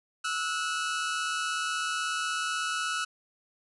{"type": "tone pair together", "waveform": "sawtooth", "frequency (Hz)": [1309, 1465.3], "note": ["E6", "F#6"], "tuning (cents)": [-13, -17], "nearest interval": "major second", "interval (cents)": 196, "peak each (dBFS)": -28, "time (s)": [0.24, 3.05], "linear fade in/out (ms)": 10, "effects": ["resampled to 24000 Hz"]}